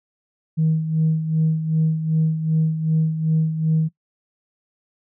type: tone with tremolo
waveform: sine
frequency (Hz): 158.8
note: D#3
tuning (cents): +36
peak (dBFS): -13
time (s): 0.57-3.89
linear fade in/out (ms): 20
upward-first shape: sine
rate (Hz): 2.6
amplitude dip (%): 65
effects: noise-tail reverb RT60 0.1 s tail -21 dB re dry + tanh soft clip ceiling -11 dBFS